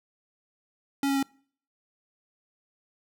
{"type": "tone with pitch steps", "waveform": "square", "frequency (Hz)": [277.8, 275.4, 273], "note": ["C#4", "C#4", "C#4"], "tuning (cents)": [4, -11, -26], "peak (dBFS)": -24, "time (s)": [1.03, 1.228], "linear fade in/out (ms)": 2, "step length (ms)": 66, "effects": ["noise-tail reverb RT60 0.5 s tail -25 dB re dry"]}